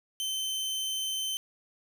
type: tone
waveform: sawtooth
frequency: 3083 Hz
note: G7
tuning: 29 cents flat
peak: -27 dBFS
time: 0.2-1.37 s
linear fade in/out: 0 ms
effects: none

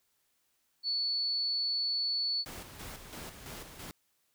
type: tone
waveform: sine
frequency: 4440 Hz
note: C#8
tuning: 2 cents sharp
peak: -29 dBFS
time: 0.83-2.45 s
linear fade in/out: 50 ms
type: noise with tremolo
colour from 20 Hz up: pink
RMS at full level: -44 dBFS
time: 2.46-3.91 s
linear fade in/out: 0 ms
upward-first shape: square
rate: 3 Hz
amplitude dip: 50%
effects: white hiss -75 dBFS RMS until 4.34 s

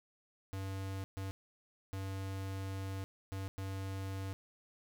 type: tone bursts at uneven times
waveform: square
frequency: 96.5 Hz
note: G2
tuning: 27 cents flat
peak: -39 dBFS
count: 5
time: 0.53-1.04 / 1.17-1.31 / 1.93-3.04 / 3.32-3.48 / 3.58-4.33 s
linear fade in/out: 0 ms
effects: none

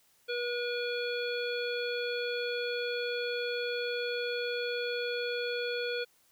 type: harmonic tone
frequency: 483.4 Hz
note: B4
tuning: 37 cents flat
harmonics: 1 / 3 / 5 / 7 / 9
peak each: -33 / -38 / -40 / -41 / -43 dBFS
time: 0.28-6.05 s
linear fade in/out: 20 ms
effects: white hiss -67 dBFS RMS until 6.31 s

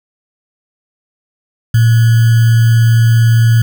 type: tone with sample-and-hold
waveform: sine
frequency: 114.7 Hz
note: A#2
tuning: 28 cents flat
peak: -5 dBFS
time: 1.74-3.62 s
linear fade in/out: 5 ms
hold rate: 1575 Hz
effects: none

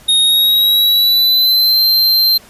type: tone with pitch glide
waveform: square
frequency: 3729 to 4138 Hz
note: A#7 to C8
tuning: 0 to -20 cents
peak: -9 dBFS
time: 0.08-2.38 s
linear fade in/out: 10 ms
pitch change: +180 cents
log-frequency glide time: 0.2-1.83 s
effects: pink hiss -42 dBFS RMS until 2.49 s + resampled to 32000 Hz

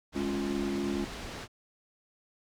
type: low-pass noise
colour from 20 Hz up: pink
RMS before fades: -41 dBFS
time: 0.12-1.48 s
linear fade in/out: 50 ms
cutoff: 5700 Hz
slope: 12 dB/octave
type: chord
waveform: triangle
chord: Db major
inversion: second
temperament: equal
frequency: 207.7 / 277.2 / 349.2 Hz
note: Ab3 / Db4 / F4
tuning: 0 / 0 / 0 cents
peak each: -32 dBFS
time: 0.15-1.05 s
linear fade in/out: 10 ms
effects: none

